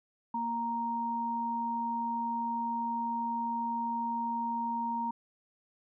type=tone pair together; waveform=sine; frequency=233.1 / 932.4 Hz; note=A#3 / A#5; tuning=0 / 0 cents; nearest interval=2 octaves; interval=2400 cents; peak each=-37 / -31 dBFS; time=0.34-5.11 s; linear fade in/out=5 ms; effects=none